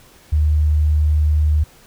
sine tone, 75.9 Hz, D#2, 42 cents flat, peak -12 dBFS, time 0.32-1.64 s, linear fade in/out 10 ms, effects pink hiss -48 dBFS RMS until 1.86 s

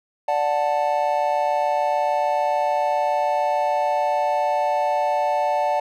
triangle chord, D major, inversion none, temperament just, 587.3 / 734.2 / 881 Hz, D5 / F#5 / A5, 0 / -14 / +2 cents, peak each -21 dBFS, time 0.28-5.8 s, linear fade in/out 5 ms, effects none

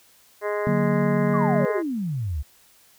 harmonic tone, 207.7 Hz, G#3, in tune, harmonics 2 / 3 / 4 / 5 / 6 / 7 / 8 / 9 / 10, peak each -26 / -28 / -39 / -32 / -40 / -41 / -38 / -39 / -40 dBFS, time 0.41-1.83 s, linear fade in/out 50 ms
sine chord, D augmented, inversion none, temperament equal, 146.83 / 185 / 233.1 Hz, D3 / F#3 / A#3, 0 / 0 / 0 cents, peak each -24 dBFS, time 0.67-1.65 s, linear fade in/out 0 ms
sine exponential sweep, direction down, 1217 to 65.41 Hz, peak -24 dBFS, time 1.33-2.43 s, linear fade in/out 20 ms
effects white hiss -56 dBFS RMS until 2.98 s

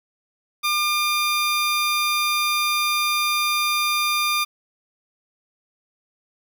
15% pulse tone, 1200 Hz, D6, 37 cents sharp, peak -13 dBFS, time 0.63-4.45 s, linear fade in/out 20 ms, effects 9-bit

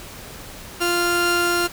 sawtooth tone pair together, 348.5 / 1393 Hz, F4 / F6, -4 / -5 cents, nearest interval 2 octaves, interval 2399 cents, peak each -17 dBFS, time 0.8-1.68 s, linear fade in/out 20 ms, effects pink hiss -38 dBFS RMS until 1.72 s

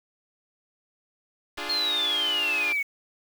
5% pulse chord, D diminished, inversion none, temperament equal, 293.7 / 349.2 / 415.3 Hz, D4 / F4 / Ab4, 0 / 0 / 0 cents, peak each -25 dBFS, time 1.57-2.73 s, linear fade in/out 10 ms
sine exponential sweep, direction down, 4293 to 2200 Hz, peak -23 dBFS, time 1.69-2.83 s, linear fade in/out 10 ms
effects low-pass 7000 Hz 12 dB/octave + 7-bit

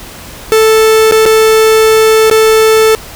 45% pulse tone with dropouts, 440 Hz, A4, in tune, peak -4 dBFS, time 0.52-2.95 s, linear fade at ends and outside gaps 0 ms, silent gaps 1.112-1.122 / 1.255-1.261 / 2.299-2.312 s, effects pink hiss -29 dBFS RMS until 3.15 s

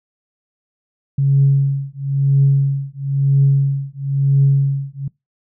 sine tone with tremolo, 138.3 Hz, C#3, 4 cents flat, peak -7 dBFS, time 1.18-5.08 s, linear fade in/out 5 ms, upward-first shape triangle, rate 1 Hz, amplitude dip 100%, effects noise-tail reverb RT60 0.2 s tail -24 dB re dry + tanh soft clip ceiling -4 dBFS

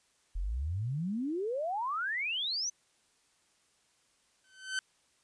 sine exponential sweep, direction up, 39.46 to 6220 Hz, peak -31 dBFS, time 0.35-2.7 s, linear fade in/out 10 ms
sawtooth tone with exponential growth, 1530 Hz, G6, 42 cents flat, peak -25 dBFS, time 4.44-4.79 s, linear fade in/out 1 ms, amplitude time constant 74 ms
effects white hiss -70 dBFS RMS until 5.23 s + resampled to 22050 Hz

